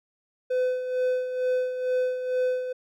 triangle tone with tremolo, 506 Hz, B4, 42 cents sharp, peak -19 dBFS, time 0.5-2.73 s, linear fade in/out 10 ms, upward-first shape sine, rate 2.2 Hz, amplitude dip 60%, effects none

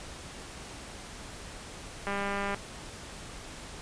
click train, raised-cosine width 0.5 ms, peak -18 dBFS, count 96, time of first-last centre 2.07-2.545 s, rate 200 Hz, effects pink hiss -44 dBFS RMS until 3.81 s + resampled to 22050 Hz

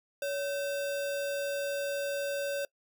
sine tone with sample-and-hold, 564 Hz, C#5, 30 cents sharp, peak -30 dBFS, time 0.22-2.65 s, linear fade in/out 2 ms, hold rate 2100 Hz, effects noise-tail reverb RT60 0.1 s tail -23 dB re dry

